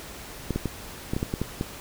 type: clicks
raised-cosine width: 3 ms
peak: -13 dBFS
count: 9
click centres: 0.507 / 0.56 / 0.657 / 1.135 / 1.165 / 1.229 / 1.339 / 1.416 / 1.611 s
effects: pink hiss -41 dBFS RMS until 1.8 s